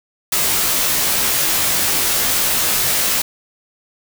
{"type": "noise with comb filter", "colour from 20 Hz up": "white", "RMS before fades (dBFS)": -17, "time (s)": [0.32, 3.22], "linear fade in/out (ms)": 5, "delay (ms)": 17, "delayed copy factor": -1, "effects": []}